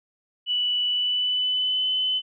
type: tone with pitch glide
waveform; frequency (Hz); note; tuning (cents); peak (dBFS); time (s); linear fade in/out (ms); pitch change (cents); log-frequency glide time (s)
sine; 2960 to 3027; F#7 to F#7; 0 to +39; -21; 0.46-2.22; 50; +39; 0.87-1.88
effects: none